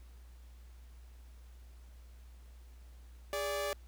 sawtooth tone pair together, 410.8 / 581 Hz, G#4 / D5, -19 / -19 cents, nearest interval tritone, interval 600 cents, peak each -36 / -31 dBFS, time 3.33-3.73 s, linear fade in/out 0 ms, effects added 60 Hz sine -51 dBFS peak until 3.87 s + pink hiss -67 dBFS RMS until 3.87 s

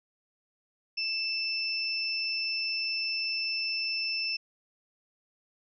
sine tone pair together, 2643 / 5318 Hz, E7 / E8, +4 / +14 cents, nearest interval octave, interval 1210 cents, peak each -32 / -31 dBFS, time 0.97-4.37 s, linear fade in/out 10 ms, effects none

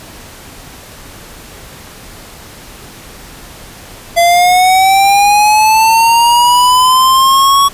square linear sweep, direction up, 679 to 1121 Hz, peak -6 dBFS, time 4.16-7.69 s, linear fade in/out 20 ms, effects pink hiss -33 dBFS RMS until 7.73 s + resampled to 32000 Hz

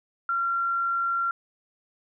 sine tone, 1373 Hz, F6, 30 cents flat, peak -23 dBFS, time 0.29-1.31 s, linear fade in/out 2 ms, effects none

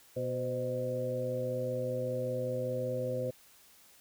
harmonic tone with a mistuned harmonic, 123.47 Hz, B2, in tune, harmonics 1 / 2 / 3 / 4 / 5, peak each -38 / -42 / -43 / -33 / -42 dBFS, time 0.16-3.31 s, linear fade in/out 10 ms, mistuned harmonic 4, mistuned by +63 cents, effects white hiss -60 dBFS RMS until 4 s

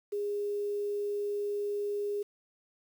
sine tone with quantisation, 410 Hz, G#4, 22 cents flat, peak -30 dBFS, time 0.12-2.23 s, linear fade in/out 10 ms, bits 9, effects none

